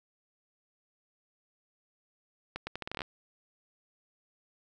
accelerating click train, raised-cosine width 0.3 ms, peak -20 dBFS, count 11, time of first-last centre 2.56-3.018 s, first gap 110 ms, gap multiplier 0.78, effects none

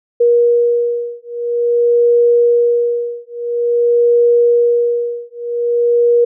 sine beating tone pair, 475.9 / 476.39 Hz, A#4 / A#4, +36 / +38 cents, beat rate 0.49 Hz, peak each -13 dBFS, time 0.2-6.25 s, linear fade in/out 10 ms, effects none

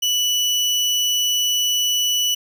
30% pulse tone, 2960 Hz, F#7, in tune, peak -14 dBFS, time 0.02-2.35 s, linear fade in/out 10 ms, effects none

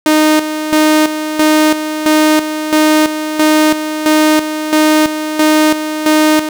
sawtooth tone with tremolo, 308.3 Hz, D#4, 16 cents flat, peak -3 dBFS, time 0.06-6.49 s, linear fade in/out 2 ms, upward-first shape square, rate 1.5 Hz, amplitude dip 65%, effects none

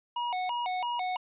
square tone with vibrato, 840 Hz, G#5, 19 cents sharp, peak -30 dBFS, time 0.16-1.17 s, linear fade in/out 5 ms, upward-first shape square, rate 3 Hz, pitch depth 230 cents each way, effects resampled to 8000 Hz

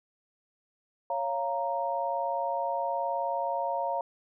sine chord, Bb minor, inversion first, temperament equal with one note detuned, 554.4 / 693.6 / 932.3 Hz, Db5 / F5 / Bb5, 0 / -12 / 0 cents, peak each -33 / -32 / -31 dBFS, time 1.1-4.01 s, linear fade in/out 2 ms, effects none

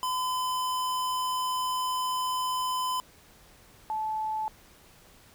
square / sine tone pair in turn, 1015 / 868.9 Hz, B5 / A5, +47 / -22 cents, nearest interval minor third, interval 269 cents, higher first, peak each -28 dBFS, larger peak neither, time 0.03-3 / 3.9-4.48 s, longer first, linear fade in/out 0 ms, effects pink hiss -56 dBFS RMS until 5.34 s

